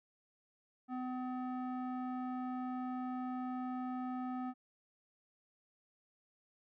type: tone with low-pass filter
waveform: square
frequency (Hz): 253.4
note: B3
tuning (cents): +45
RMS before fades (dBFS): -40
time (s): 0.88-4.54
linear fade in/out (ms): 50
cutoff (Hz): 1100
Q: 2
effects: none